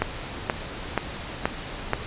click train, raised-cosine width 0.5 ms, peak -6 dBFS, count 5, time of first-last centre 0.02-1.934 s, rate 2.09 Hz, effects pink hiss -35 dBFS RMS until 2.06 s + resampled to 8000 Hz

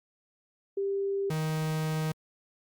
sine / 45% pulse tone pair in turn, 395.1 / 156.8 Hz, G4 / D#3, +14 / +14 cents, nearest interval octave + major third, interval 1600 cents, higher first, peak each -27 / -28 dBFS, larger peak first, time 0.77-1.3 / 1.3-2.12 s, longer second, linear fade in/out 5 ms, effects Opus 32 kbps

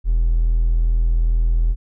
triangle tone with hard clipping, 41.2 Hz, E1, in tune, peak -13 dBFS, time 0.04-1.76 s, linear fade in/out 50 ms, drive 2 dB, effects none

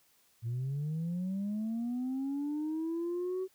sine linear sweep, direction up, 112.3 to 379.7 Hz, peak -30 dBFS, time 0.42-3.48 s, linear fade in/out 50 ms, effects tanh soft clip ceiling -30 dBFS + white hiss -68 dBFS RMS until 3.54 s

